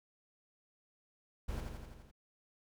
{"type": "noise with echo", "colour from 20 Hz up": "brown", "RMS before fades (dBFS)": -39, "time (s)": [1.48, 1.61], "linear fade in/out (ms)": 10, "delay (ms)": 84, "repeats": 6, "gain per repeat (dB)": -3, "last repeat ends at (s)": 2.114, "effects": []}